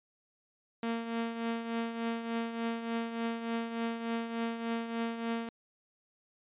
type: tone with tremolo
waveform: sawtooth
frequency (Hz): 230.3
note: A#3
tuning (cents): -21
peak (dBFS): -26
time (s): 0.83-5.49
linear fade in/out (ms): 2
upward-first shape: triangle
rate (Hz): 3.4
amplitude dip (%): 65
effects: resampled to 8000 Hz